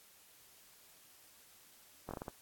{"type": "slowing click train", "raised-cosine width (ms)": 1, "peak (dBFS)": -27, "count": 6, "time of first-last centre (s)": [2.09, 2.282], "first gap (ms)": 20, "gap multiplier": 1.33, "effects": ["white hiss -62 dBFS RMS until 2.41 s", "AAC 64 kbps"]}